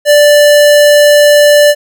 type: tone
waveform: square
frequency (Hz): 587.3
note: D5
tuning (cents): 0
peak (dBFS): -3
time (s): 0.05-1.75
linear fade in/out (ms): 50
effects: none